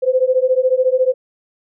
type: beating tone pair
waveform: sine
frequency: 507 / 521 Hz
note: B4 / C5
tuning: +45 / -7 cents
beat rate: 14 Hz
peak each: -15 dBFS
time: 0.02-1.14 s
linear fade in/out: 20 ms
effects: none